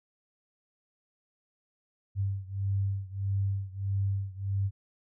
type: beating tone pair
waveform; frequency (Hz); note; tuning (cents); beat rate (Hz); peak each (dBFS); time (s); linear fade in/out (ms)
sine; 97.7 / 99.3; G2 / G2; -5 / +23; 1.6; -30 / -32; 2.15-4.71; 50
effects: none